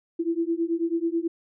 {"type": "beating tone pair", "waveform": "sine", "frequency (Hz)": [329.6, 338.8], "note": ["E4", "E4"], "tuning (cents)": [0, 48], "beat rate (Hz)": 9.2, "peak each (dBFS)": -26, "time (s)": [0.19, 1.28], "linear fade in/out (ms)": 10, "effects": []}